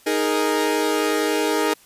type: chord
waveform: sawtooth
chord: D# suspended fourth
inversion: none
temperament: equal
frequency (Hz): 311.1 / 415.3 / 466.2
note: D#4 / G#4 / A#4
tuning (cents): 0 / 0 / 0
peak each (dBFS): -19 / -19 / -20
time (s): 0.06-1.74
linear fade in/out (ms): 10
effects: white hiss -52 dBFS RMS until 1.85 s + resampled to 32000 Hz